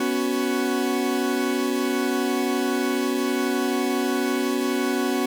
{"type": "chord", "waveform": "40% pulse", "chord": "B suspended second", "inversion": "none", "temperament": "equal with one note detuned", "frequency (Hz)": [246.9, 278.9, 370], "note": ["B3", "C#4", "F#4"], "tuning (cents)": [0, 11, 0], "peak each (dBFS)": -25, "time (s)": [0, 5.26], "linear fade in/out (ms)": 5, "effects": []}